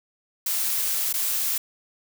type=noise with dropouts; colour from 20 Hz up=blue; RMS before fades=-25 dBFS; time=0.46-1.58 s; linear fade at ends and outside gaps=5 ms; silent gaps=1.128-1.138 s; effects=none